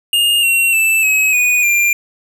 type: tone with pitch steps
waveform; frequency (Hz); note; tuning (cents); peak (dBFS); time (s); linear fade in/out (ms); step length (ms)
square; 2832 / 2737 / 2645 / 2557 / 2471 / 2388; F7 / F7 / E7 / D#7 / D#7 / D7; +23 / -36 / +5 / +47 / -13 / +28; -11; 0.13-1.93; 2; 300
effects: none